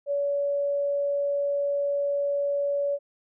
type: tone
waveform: sine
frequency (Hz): 568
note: C#5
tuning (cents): +42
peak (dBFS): -23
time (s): 0.06-2.99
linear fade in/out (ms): 50
effects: none